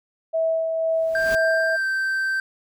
sine tone with tremolo, 650 Hz, E5, 24 cents flat, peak -18 dBFS, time 0.33-1.77 s, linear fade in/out 20 ms, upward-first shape sine, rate 2 Hz, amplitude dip 35%
pink noise with exponential growth, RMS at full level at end -30 dBFS, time 0.89-1.35 s, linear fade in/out 1 ms, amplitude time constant 100 ms
triangle tone with pitch glide, 1582 to 1557.5 Hz, G6 to G6, +15 to -12 cents, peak -19 dBFS, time 1.15-2.4 s, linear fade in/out 2 ms, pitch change -27 cents, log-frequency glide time 1.74-1.85 s
effects none

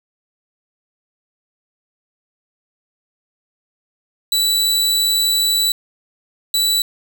sawtooth tone bursts at uneven times, 3951 Hz, B7, in tune, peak -11 dBFS, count 2, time 4.32-5.72 / 6.54-6.82 s, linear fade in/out 2 ms, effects none

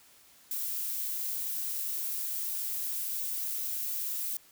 violet noise, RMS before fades -34 dBFS, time 0.51-4.37 s, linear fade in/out 2 ms, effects white hiss -59 dBFS RMS until 4.51 s

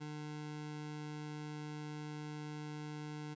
25% pulse tone, 150.6 Hz, D3, 44 cents sharp, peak -39 dBFS, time 0-3.35 s, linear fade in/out 20 ms, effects resampled to 16000 Hz

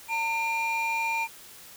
triangle tone pair together, 907 / 2392 Hz, A#5 / D7, -48 / +31 cents, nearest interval octave + perfect fourth, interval 1679 cents, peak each -25 / -25 dBFS, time 0.08-1.28 s, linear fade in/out 50 ms, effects tanh soft clip ceiling -21 dBFS + white hiss -48 dBFS RMS until 1.76 s

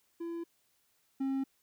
triangle tone pair in turn, 337.1 / 269.1 Hz, E4 / C4, +39 / +49 cents, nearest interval major third, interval 390 cents, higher first, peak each -34 / -28 dBFS, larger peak second, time 0.2-0.44 / 1.2-1.44 s, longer neither, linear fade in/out 10 ms, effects white hiss -73 dBFS RMS until 1.62 s

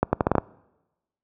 accelerating click train, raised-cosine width 1 ms, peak -4 dBFS, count 7, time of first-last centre 0.03-0.382 s, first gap 100 ms, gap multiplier 0.78, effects noise-tail reverb RT60 1.0 s tail -24 dB re dry + high-pass 60 Hz 12 dB/octave

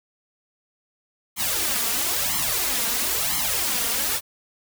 white noise with flanger, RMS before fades -24 dBFS, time 1.36-4.21 s, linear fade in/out 50 ms, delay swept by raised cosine 0.95 to 4.35 ms, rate 1 Hz, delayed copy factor +0.95, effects none

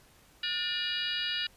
harmonic tone with a mistuned harmonic, 480.6 Hz, B4, 47 cents flat, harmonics 3 / 4 / 5 / 6 / 7 / 8 / 9 / 10, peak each -41 / -38 / -42 / -33 / -44 / -37 / -45 / -40 dBFS, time 0.43-1.47 s, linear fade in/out 5 ms, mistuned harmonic 4, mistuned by -130 cents, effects pink hiss -60 dBFS RMS until 1.56 s + resampled to 32000 Hz

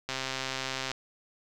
click train, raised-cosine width 0.2 ms, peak -15 dBFS, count 110, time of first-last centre 0.09-0.916 s, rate 132 Hz, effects none

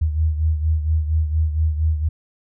sine beating tone pair, 77.78 / 82.08 Hz, D#2 / E2, 0 / -7 cents, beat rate 4.3 Hz, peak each -17 / -24 dBFS, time 0.01-2.09 s, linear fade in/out 10 ms, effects none

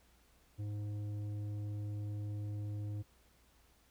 sine tone with tanh clipping, 103.83 Hz, G#2, in tune, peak -39 dBFS, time 0.58-3.03 s, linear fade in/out 20 ms, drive 9 dB, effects added 60 Hz sine -69 dBFS peak until 3.9 s + pink hiss -69 dBFS RMS until 3.9 s

